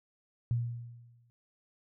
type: tone with exponential decay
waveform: sine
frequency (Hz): 118.6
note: A#2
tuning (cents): +30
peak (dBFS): -25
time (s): 0.51-1.3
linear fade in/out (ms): 0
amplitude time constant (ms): 170
effects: none